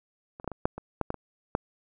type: clicks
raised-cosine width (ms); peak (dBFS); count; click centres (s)
1; -28 / -26 / -16 / -23 / -9 / -23 / -12 / -15 / -24 / -10; 10; 0.399 / 0.444 / 0.477 / 0.517 / 0.655 / 0.78 / 1.013 / 1.104 / 1.143 / 1.551
effects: none